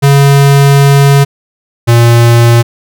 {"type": "tone pair in turn", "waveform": "square", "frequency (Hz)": [140, 117.73], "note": ["C#3", "A#2"], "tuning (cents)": [18, 18], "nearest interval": "minor third", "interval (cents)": 300, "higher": "first", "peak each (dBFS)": -3, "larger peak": "neither", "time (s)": [[0.02, 1.25], [1.87, 2.63]], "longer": "first", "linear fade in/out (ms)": 20, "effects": []}